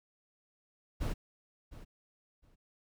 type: noise with echo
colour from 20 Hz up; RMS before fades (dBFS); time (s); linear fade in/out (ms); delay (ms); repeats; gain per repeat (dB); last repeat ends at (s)
brown; -33; 1-1.14; 20; 710; 2; -15; 2.56
effects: none